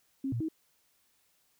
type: tone with pitch steps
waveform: sine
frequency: 269.9 / 116.8 / 318.4 Hz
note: C#4 / A#2 / D#4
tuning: -46 / +4 / +40 cents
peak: -30 dBFS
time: 0.24-0.486 s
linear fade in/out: 5 ms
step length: 82 ms
effects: white hiss -71 dBFS RMS until 1.59 s